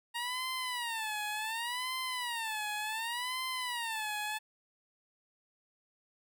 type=tone with vibrato; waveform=15% pulse; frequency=932.3 Hz; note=A#5; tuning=in tune; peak=-28 dBFS; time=0.14-4.39 s; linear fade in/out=20 ms; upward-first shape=sine; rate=0.68 Hz; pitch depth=180 cents each way; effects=none